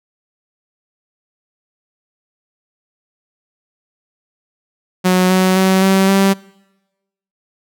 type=tone with pitch steps; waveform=sawtooth; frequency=183.6 / 186.38 / 189.2 / 192.06 / 194.97 Hz; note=F#3 / F#3 / F#3 / G3 / G3; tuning=-13 / +13 / +39 / -35 / -9 cents; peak=-6 dBFS; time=5.04-6.34 s; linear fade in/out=20 ms; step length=260 ms; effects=noise-tail reverb RT60 1.0 s tail -24 dB re dry